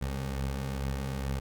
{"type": "beating tone pair", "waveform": "20% pulse", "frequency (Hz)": [65.41, 67.71], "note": ["C2", "C#2"], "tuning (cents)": [0, -40], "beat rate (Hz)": 2.3, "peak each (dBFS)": [-35, -27], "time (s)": [0.01, 1.4], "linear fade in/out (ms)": 10, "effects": []}